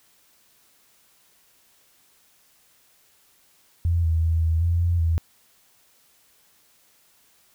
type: tone with pitch steps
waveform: sine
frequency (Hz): 85 / 81.3 / 81.9 / 81.2 / 85.2 / 86.2 / 82.3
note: F2 / E2 / E2 / E2 / F2 / F2 / E2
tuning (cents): -46 / -23 / -11 / -26 / -42 / -22 / -2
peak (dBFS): -18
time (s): 3.85-5.18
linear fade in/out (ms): 0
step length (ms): 190
effects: white hiss -60 dBFS RMS until 7.54 s